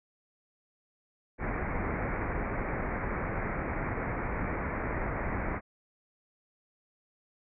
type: low-pass noise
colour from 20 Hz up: pink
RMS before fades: -33 dBFS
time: 1.38-5.61 s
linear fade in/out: 50 ms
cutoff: 2300 Hz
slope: 96 dB/octave
effects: none